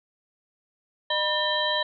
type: tone cluster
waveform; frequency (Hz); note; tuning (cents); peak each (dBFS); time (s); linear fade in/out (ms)
sine; 608 / 976 / 1802 / 3153 / 3933; D#5 / B5 / A6 / G7 / B7; -40 / -21 / +41 / +9 / -8; -29; 1.1-1.83; 5
effects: none